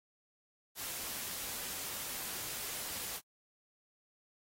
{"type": "noise", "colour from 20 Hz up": "white", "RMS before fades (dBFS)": -41, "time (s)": [0.75, 3.21], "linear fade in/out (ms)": 50, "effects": ["AAC 48 kbps"]}